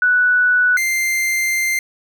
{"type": "tone pair in turn", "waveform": ["sine", "45% pulse"], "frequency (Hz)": [1480, 2093], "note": ["F#6", "C7"], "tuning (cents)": [0, 0], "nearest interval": "tritone", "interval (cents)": 600, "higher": "second", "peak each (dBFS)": [-11, -16], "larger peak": "first", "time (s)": [[0.02, 0.77], [0.77, 1.79]], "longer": "second", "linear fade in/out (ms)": 2, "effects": []}